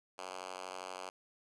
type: tone with high-pass filter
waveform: 5% pulse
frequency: 92.5 Hz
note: F#2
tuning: in tune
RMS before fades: -45 dBFS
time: 0.18-1.1 s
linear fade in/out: 10 ms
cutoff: 590 Hz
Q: 0.83
effects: resampled to 22050 Hz + 11-bit